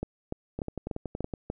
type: two click trains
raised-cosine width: 2 ms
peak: -20 / -18 dBFS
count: 9 / 6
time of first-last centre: 0.59-1.338 / 0.03-1.501 s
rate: 10.7 / 3.4 Hz
effects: none